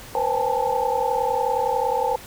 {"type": "tone cluster", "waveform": "sine", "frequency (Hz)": [482.5, 522, 804, 861, 892], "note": ["B4", "C5", "G5", "A5", "A5"], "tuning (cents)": [-40, -4, 44, -38, 23], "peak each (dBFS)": -26, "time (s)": [0.15, 2.16], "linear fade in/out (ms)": 2, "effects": ["pink hiss -41 dBFS RMS until 2.26 s"]}